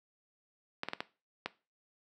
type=clicks; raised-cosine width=0.3 ms; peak=-18 dBFS; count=5; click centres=0.834 / 0.886 / 0.934 / 1.005 / 1.46 s; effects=noise-tail reverb RT60 0.3 s tail -17 dB re dry + high-pass 200 Hz 12 dB/octave